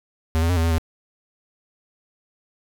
square tone with pitch steps, 80.5 / 83.4 / 89.4 / 81.7 / 83.2 / 80.9 Hz, E2 / E2 / F2 / E2 / E2 / E2, -41 / +21 / +41 / -15 / +17 / -32 cents, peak -18 dBFS, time 0.35-0.782 s, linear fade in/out 0 ms, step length 72 ms, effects none

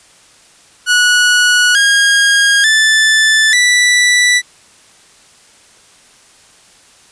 sawtooth tone with pitch steps, 1466 / 1629 / 1756 / 1967 Hz, F#6 / G#6 / A6 / B6, -16 / -34 / -4 / -7 cents, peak -4 dBFS, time 0.86-4.42 s, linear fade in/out 50 ms, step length 890 ms, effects white hiss -45 dBFS RMS until 7.11 s + resampled to 22050 Hz

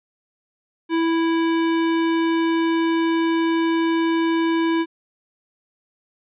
square tone, 329.6 Hz, E4, in tune, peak -18 dBFS, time 0.89-4.86 s, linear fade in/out 50 ms, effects resampled to 8000 Hz

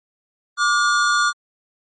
square tone pair together, 1173 / 1432.7 Hz, D6 / F6, -2 / +44 cents, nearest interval minor third, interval 346 cents, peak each -19 / -18 dBFS, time 0.57-1.33 s, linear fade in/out 50 ms, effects MP3 32 kbps

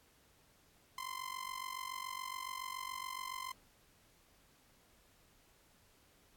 sawtooth tone with amplitude modulation, 1037 Hz, C6, 16 cents flat, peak -34 dBFS, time 0.98-3.52 s, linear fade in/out 2 ms, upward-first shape sine, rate 47.1 Hz, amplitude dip 85%, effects pink hiss -68 dBFS RMS until 6.36 s + AAC 64 kbps

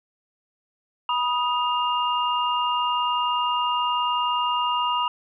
sine tone cluster, 975 / 1245 / 2814 Hz, B5 / D#6 / F7, -23 / +1 / +12 cents, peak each -23 / -26 / -28 dBFS, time 1.09-5.08 s, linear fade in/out 2 ms, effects none

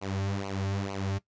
sawtooth tone with flanger, 98 Hz, G2, in tune, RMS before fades -32 dBFS, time 0.01-1.19 s, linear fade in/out 20 ms, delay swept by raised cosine 0.56 to 4.16 ms, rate 2.2 Hz, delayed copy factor -0.95, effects noise-tail reverb RT60 0.1 s tail -17 dB re dry + resampled to 16000 Hz

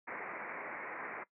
white low-pass noise, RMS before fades -43 dBFS, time 0.07-1.24 s, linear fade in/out 10 ms, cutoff 2300 Hz, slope 96 dB/octave, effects noise-tail reverb RT60 0.1 s tail -18 dB re dry + high-pass 300 Hz 12 dB/octave

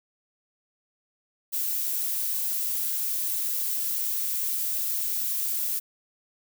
violet noise, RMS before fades -28 dBFS, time 1.52-5.8 s, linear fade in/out 20 ms, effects none

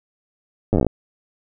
slowing click train, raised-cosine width 2 ms, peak -5 dBFS, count 11, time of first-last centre 0.73-0.867 s, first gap 9 ms, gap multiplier 1.09, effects none

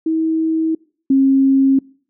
sine tone pair in turn, 321.1 / 270 Hz, E4 / C#4, -45 / -45 cents, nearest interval minor third, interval 300 cents, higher first, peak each -14 / -9 dBFS, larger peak second, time 0.06-0.75 / 1.1-1.79 s, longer neither, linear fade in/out 5 ms, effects noise-tail reverb RT60 0.5 s tail -25 dB re dry

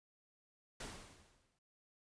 pink noise with exponential decay, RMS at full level -44 dBFS, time 0.8-1.59 s, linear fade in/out 5 ms, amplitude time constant 170 ms, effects noise-tail reverb RT60 0.5 s tail -23 dB re dry + resampled to 22050 Hz

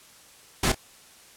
pink noise with echo, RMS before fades -22 dBFS, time 0.63-0.72 s, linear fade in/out 5 ms, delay 28 ms, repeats 1, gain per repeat -13 dB, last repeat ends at 0.748 s, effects white hiss -52 dBFS RMS until 1.36 s + low-pass 11000 Hz 12 dB/octave

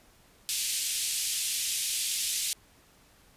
white band-pass noise, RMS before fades -31 dBFS, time 0.49-2.53 s, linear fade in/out 0 ms, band 2600 to 11000 Hz, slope 24 dB/octave, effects pink hiss -60 dBFS RMS until 3.36 s + resampled to 32000 Hz

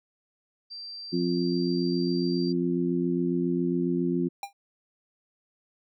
sine tone, 4699 Hz, D8, in tune, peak -37 dBFS, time 0.7-2.53 s, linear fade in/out 20 ms
harmonic tone, 87.31 Hz, F2, in tune, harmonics 2 / 3 / 4, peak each -28 / -28 / -28 dBFS, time 1.12-4.29 s, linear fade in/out 20 ms
square tone with exponential decay, 800 Hz, G5, 35 cents sharp, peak -29 dBFS, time 4.43-4.53 s, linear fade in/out 2 ms, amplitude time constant 21 ms
effects none

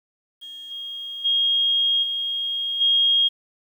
sine tone with level steps, 3256 Hz, G#7, 35 cents flat, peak -35 / -30 / -17 / -23 / -15 dBFS, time 0.41-3.29 s, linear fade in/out 20 ms, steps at 0.7 / 1.24 / 2.02 / 2.8 s, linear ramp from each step 20 ms, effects 9-bit

